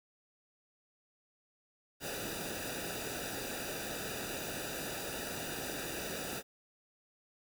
pink noise with comb filter, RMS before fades -40 dBFS, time 2-6.43 s, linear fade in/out 50 ms, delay 0.93 ms, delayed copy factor -0.8, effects none

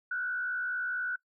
sine tone with frequency modulation, 1480 Hz, F#6, in tune, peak -30 dBFS, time 0.11-1.16 s, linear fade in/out 5 ms, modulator 64.3 Hz, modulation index 0.71, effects noise-tail reverb RT60 0.1 s tail -22 dB re dry

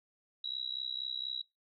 sine tone with amplitude modulation, 3880 Hz, B7, 31 cents flat, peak -31 dBFS, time 0.44-1.42 s, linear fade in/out 5 ms, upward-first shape sine, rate 64.2 Hz, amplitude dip 100%, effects noise-tail reverb RT60 0.2 s tail -22 dB re dry

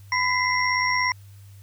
sine tone cluster, 1002 / 1980 / 2077 / 5570 Hz, B5 / B6 / C7 / F8, +25 / +4 / -13 / -5 cents, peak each -24 / -26 / -25 / -28 dBFS, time 0.12-1.12 s, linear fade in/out 2 ms, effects added 99 Hz sine -43 dBFS peak until 1.62 s + white hiss -58 dBFS RMS until 1.62 s

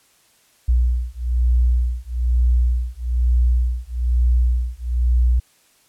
sine beating tone pair, 60.1 / 61.2 Hz, B1 / B1, -46 / -15 cents, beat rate 1.1 Hz, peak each -18 dBFS, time 0.68-5.4 s, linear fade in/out 10 ms, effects white hiss -57 dBFS RMS until 5.88 s + low-pass 12000 Hz 12 dB/octave

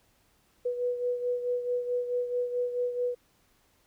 sine beating tone pair, 490.1 / 494.7 Hz, B4 / B4, -13 / +3 cents, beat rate 4.6 Hz, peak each -28 / -35 dBFS, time 0.65-3.15 s, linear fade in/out 10 ms, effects pink hiss -67 dBFS RMS until 3.86 s

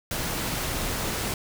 pink noise, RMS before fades -29 dBFS, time 0.11-1.34 s, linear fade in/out 2 ms, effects none

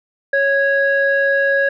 sine tone pair together, 553.7 / 1657 Hz, C#5 / G#6, -2 / -4 cents, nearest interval octave + perfect fifth, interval 1898 cents, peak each -15 / -14 dBFS, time 0.33-1.69 s, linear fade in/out 5 ms, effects tanh soft clip ceiling -7 dBFS

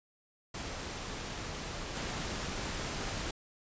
pink noise with level steps, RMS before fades -40 / -37 dBFS, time 0.54-3.31 s, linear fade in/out 5 ms, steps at 1.95 s, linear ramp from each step 5 ms, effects resampled to 16000 Hz

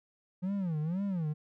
triangle tone with vibrato, 174.61 Hz, F3, in tune, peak -28 dBFS, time 0.42-1.34 s, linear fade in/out 20 ms, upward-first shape sine, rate 2 Hz, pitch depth 250 cents each way, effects none

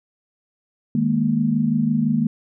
sine chord, D# suspended fourth, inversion none, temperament just, 155.56 / 207.4 / 233.3 Hz, D#3 / G#3 / A#3, 0 / -2 / +2 cents, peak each -23 / -22 / -19 dBFS, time 0.95-2.27 s, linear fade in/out 2 ms, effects none

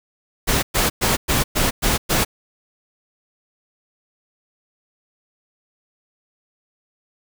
pink noise bursts, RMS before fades -18 dBFS, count 7, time 0.47-2.25 s, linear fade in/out 20 ms, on 160 ms, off 110 ms, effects none

